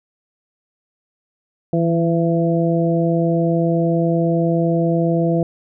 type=harmonic tone with a mistuned harmonic; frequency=167.7 Hz; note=E3; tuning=30 cents sharp; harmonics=1 / 2 / 3 / 4; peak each=-17 / -20 / -22 / -23 dBFS; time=1.73-5.43 s; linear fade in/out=2 ms; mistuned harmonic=1; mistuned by=-22 cents; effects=none